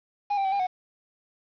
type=tone with pitch steps; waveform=triangle; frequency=818 / 786 / 768 / 802 / 738 Hz; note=G#5 / G5 / G5 / G5 / F#5; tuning=-26 / +4 / -36 / +39 / -5 cents; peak=-21 dBFS; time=0.3-0.67 s; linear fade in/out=10 ms; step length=74 ms; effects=resampled to 11025 Hz + 8-bit